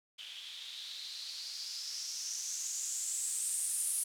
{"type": "noise with low-pass filter sweep", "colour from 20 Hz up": "violet", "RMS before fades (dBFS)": -39, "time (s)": [0.18, 4.04], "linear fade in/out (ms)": 10, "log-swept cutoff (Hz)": [3100, 10000], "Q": 5.3, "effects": []}